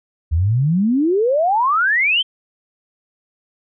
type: exponential sweep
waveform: sine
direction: up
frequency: 74.5 to 3200 Hz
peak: -13 dBFS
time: 0.31-2.23 s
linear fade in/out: 20 ms
effects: none